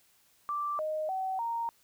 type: tone with pitch steps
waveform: sine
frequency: 1173 / 620 / 759 / 928 Hz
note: D6 / D#5 / F#5 / A#5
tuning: -2 / -6 / +44 / -8 cents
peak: -30 dBFS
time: 0.49-1.69 s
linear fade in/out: 0 ms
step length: 300 ms
effects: white hiss -66 dBFS RMS until 1.83 s